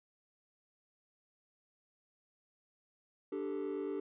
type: chord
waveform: triangle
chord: D suspended fourth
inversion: none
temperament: just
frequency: 293.7 / 391.6 / 440.5 Hz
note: D4 / G4 / A4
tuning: 0 / -2 / +2 cents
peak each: -38 / -36 / -39 dBFS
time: 3.32-4 s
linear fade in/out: 5 ms
effects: tanh soft clip ceiling -28 dBFS + resampled to 8000 Hz